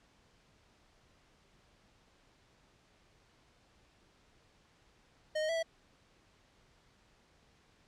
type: tone with pitch steps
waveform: square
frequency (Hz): 617 / 622 / 660 / 655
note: D#5 / D#5 / E5 / E5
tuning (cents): -15 / -1 / +2 / -11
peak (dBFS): -32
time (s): 5.35-5.63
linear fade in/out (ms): 10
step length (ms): 70
effects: pink hiss -67 dBFS RMS until 7.87 s + low-pass 6000 Hz 12 dB/octave